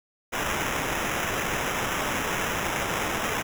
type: noise with sample-and-hold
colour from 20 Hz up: white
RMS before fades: -28 dBFS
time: 0.32-3.43 s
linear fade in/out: 20 ms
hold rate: 4410 Hz
effects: none